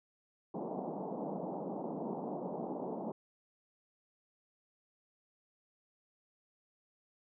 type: band-pass noise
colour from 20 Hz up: pink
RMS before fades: -40 dBFS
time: 0.54-3.12 s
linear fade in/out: 5 ms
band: 170 to 900 Hz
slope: 48 dB/octave
effects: none